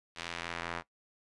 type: tone with band-pass filter sweep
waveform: square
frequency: 42.46 Hz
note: F1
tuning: 48 cents flat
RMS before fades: -40 dBFS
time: 0.15-0.83 s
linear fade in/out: 50 ms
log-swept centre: 3300 to 1400 Hz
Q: 0.94
effects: noise-tail reverb RT60 0.1 s tail -18 dB re dry + resampled to 24000 Hz